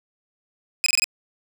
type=tone bursts; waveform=20% pulse; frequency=2518 Hz; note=D#7; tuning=20 cents sharp; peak=-12 dBFS; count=5; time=0.84-1.042 s; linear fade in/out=0 ms; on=22 ms; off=23 ms; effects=none